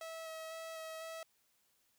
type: tone with vibrato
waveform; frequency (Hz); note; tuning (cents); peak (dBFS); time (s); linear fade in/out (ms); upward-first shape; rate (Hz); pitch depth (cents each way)
sawtooth; 646; E5; -35; -40; 0.01-1.23; 2; square; 2; 11
effects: white hiss -75 dBFS RMS until 1.98 s